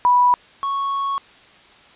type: tone pair in turn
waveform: sine / triangle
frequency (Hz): 983 / 1106.6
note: B5 / C#6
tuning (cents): -8 / -3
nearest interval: major second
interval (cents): 205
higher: second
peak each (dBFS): -11 / -18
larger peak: first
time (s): 0.05-0.34 / 0.63-1.18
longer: second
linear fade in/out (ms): 0
effects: white hiss -48 dBFS RMS until 1.95 s + resampled to 8000 Hz